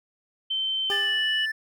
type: tone with pitch glide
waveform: sine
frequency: 3095 to 2950 Hz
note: G7 to F#7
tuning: -23 to -6 cents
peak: -24 dBFS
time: 0.5-1.46 s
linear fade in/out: 10 ms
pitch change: -83 cents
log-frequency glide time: 0.86-1.09 s
type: tone with exponential decay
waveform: 20% pulse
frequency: 402 Hz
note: G4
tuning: 44 cents sharp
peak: -23 dBFS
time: 0.9-1.41 s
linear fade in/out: 0 ms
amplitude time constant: 110 ms
type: tone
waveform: triangle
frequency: 1760 Hz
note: A6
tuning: in tune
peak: -24 dBFS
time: 0.91-1.52 s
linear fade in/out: 10 ms
effects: none